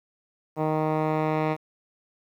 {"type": "tone with low-pass filter sweep", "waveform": "10% pulse", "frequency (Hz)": 155.56, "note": "D#3", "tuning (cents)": 0, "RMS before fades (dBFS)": -25, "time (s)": [0.56, 1.57], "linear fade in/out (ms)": 50, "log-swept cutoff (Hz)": [1000, 2000], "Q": 1, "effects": ["9-bit"]}